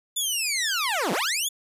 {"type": "linear two-way sweep", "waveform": "15% pulse", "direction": "down then up", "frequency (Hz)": [3534, 153.9, 3534], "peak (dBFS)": -17, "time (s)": [0.16, 1.49], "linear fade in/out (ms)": 10, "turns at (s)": 1.12, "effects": ["resampled to 32000 Hz"]}